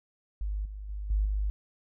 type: tone with level steps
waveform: sine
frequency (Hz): 50.9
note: G#1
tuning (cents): -34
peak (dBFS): -29 / -37 / -33 / -23 / -26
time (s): 0.41-1.5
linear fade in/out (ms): 0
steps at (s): 0.65 / 0.89 / 1.1 / 1.25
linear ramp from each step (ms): 5
effects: none